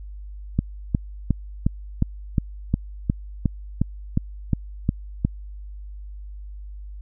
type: click train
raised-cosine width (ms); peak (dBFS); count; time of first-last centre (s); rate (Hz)
5; -6; 14; 0.59-5.249; 2.79
effects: added 50 Hz sine -34 dBFS peak until 7.01 s